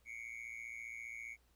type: tone with amplitude modulation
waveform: triangle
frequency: 2217 Hz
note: C#7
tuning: in tune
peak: -39 dBFS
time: 0.05-1.37 s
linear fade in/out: 50 ms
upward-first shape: sine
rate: 115 Hz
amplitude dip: 95%
effects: added 60 Hz sine -70 dBFS peak until 1.55 s + pink hiss -75 dBFS RMS until 1.55 s